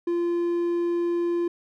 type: tone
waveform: triangle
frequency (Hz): 344.9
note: F4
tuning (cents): -22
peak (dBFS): -20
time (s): 0.07-1.48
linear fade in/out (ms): 5
effects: none